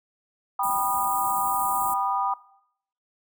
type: chord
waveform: sine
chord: G augmented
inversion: none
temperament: just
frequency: 784 / 980 / 1225 Hz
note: G5 / B5 / D#6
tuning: 0 / -14 / -27 cents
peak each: -27 dBFS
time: 0.59-2.34 s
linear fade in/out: 5 ms
type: band-stop noise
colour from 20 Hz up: white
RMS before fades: -33 dBFS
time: 0.63-1.94 s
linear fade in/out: 5 ms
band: 400 to 7400 Hz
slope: 96 dB/octave
effects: noise-tail reverb RT60 0.7 s tail -18 dB re dry